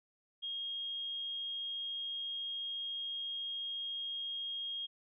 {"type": "tone", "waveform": "sine", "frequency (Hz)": 3253, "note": "G#7", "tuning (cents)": -37, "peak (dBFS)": -37, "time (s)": [0.42, 4.87], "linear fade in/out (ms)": 20, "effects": []}